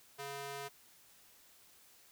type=tone with high-pass filter; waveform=square; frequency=140 Hz; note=C#3; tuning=18 cents sharp; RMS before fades=-44 dBFS; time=0.18-0.69 s; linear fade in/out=20 ms; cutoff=500 Hz; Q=0.76; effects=white hiss -63 dBFS RMS until 2.11 s